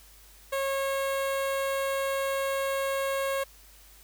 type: tone with notch filter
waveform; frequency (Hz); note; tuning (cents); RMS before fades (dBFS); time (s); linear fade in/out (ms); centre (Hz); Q
sawtooth; 545; C#5; -29; -29; 0.52-3.44; 10; 5300; 1.6
effects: added 50 Hz sine -55 dBFS peak until 4.03 s + white hiss -55 dBFS RMS until 4.03 s